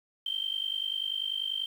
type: tone with amplitude modulation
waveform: sine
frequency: 3136 Hz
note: G7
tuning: in tune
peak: -26 dBFS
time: 0.26-1.66 s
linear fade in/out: 5 ms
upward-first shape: sine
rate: 50.2 Hz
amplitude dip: 85%
effects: 9-bit